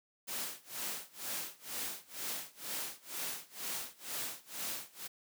white noise with tremolo, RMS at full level -38 dBFS, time 0.27-5.08 s, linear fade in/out 20 ms, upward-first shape sine, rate 2.1 Hz, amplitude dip 95%, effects high-pass 150 Hz 12 dB/octave

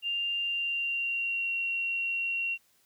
sine tone with pitch glide, 2794 to 2743 Hz, F7 to F7, 0 to -32 cents, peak -28 dBFS, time 0.02-2.58 s, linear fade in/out 50 ms, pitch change -32 cents, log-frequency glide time 0.37-1.53 s, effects white hiss -67 dBFS RMS until 2.85 s

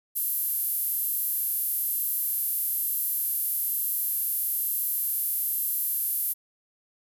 sawtooth tone with high-pass filter, 397.7 Hz, G4, 25 cents sharp, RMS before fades -28 dBFS, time 0.15-6.34 s, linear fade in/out 20 ms, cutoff 12000 Hz, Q 6.6, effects none

